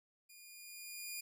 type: tone with level ramp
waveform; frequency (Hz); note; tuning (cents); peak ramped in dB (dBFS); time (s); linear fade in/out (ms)
10% pulse; 2429; D#7; -42; -48 to -32; 0.29-1.21; 10
effects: none